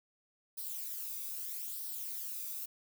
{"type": "noise with flanger", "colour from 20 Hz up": "violet", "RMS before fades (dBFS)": -41, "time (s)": [0.57, 2.66], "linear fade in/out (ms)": 10, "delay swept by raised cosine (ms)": [0.21, 0.84], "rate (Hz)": 0.79, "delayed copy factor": 0.55, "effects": []}